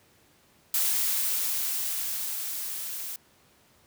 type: noise with level ramp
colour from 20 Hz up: blue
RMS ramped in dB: -25 to -36 dBFS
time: 0.74-3.16 s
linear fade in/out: 2 ms
effects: pink hiss -61 dBFS RMS until 3.86 s + high-pass 80 Hz 12 dB/octave

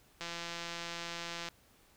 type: click train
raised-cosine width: 0.2 ms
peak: -23 dBFS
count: 218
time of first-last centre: 0.21-1.486 s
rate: 170 Hz
effects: pink hiss -65 dBFS RMS until 1.96 s

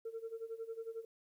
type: tone with tremolo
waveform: sine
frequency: 453.1 Hz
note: A#4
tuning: 49 cents flat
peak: -37 dBFS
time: 0.05-1.05 s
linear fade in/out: 5 ms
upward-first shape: sine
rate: 11 Hz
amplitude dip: 85%
effects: tanh soft clip ceiling -36 dBFS + 12-bit

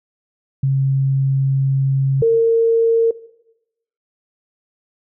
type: tone pair in turn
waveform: sine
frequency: 135.5 / 457.1 Hz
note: C#3 / A#4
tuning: -39 / -34 cents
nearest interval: octave + major sixth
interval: 2105 cents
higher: second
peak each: -13 / -10 dBFS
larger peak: second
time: 0.63-2.22 / 2.22-3.11 s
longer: first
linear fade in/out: 5 ms
effects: noise-tail reverb RT60 0.9 s tail -19 dB re dry

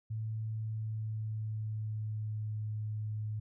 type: tone with pitch glide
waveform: sine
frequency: 110 to 107.24 Hz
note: A2 to A2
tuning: 0 to -44 cents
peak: -34 dBFS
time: 0.1-3.4 s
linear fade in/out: 10 ms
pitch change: -44 cents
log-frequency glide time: 0.47-2.53 s
effects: none

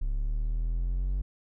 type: exponential sweep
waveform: triangle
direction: up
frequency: 34.13 to 47.98 Hz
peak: -24 dBFS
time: 0.01-1.22 s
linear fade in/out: 10 ms
effects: none

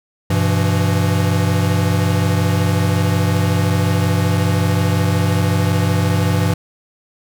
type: chord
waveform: square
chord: E minor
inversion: first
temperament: equal with one note detuned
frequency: 98 / 123.47 / 167.79 Hz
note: G2 / B2 / E3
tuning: 0 / 0 / +31 cents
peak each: -17 / -22 / -19 dBFS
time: 0.3-6.54 s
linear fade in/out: 5 ms
effects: none

